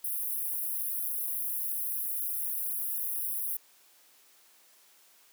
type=high-pass noise; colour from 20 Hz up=white; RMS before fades=-33 dBFS; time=0.04-3.57 s; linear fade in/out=5 ms; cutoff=10000 Hz; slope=96 dB/octave; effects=white hiss -61 dBFS RMS until 5.32 s + high-pass 300 Hz 12 dB/octave